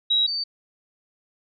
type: tone pair in turn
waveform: sine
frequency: 3854 / 4583 Hz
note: B7 / D8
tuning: -43 / -43 cents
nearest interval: minor third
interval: 300 cents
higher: second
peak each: -17 / -24 dBFS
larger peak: first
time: 0.1-0.27 / 0.27-0.44 s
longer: neither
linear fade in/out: 10 ms
effects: none